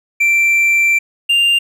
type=tone pair in turn; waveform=triangle; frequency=2349 / 2793 Hz; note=D7 / F7; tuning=0 / -1 cents; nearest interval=minor third; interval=299 cents; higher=second; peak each=-8 dBFS; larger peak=neither; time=0.2-0.99 / 1.29-1.59 s; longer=first; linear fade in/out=10 ms; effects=none